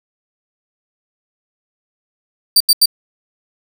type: tone bursts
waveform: sawtooth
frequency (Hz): 4643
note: D8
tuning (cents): -21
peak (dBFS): -4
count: 3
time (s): 2.56-2.858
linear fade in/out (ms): 5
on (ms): 44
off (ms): 83
effects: none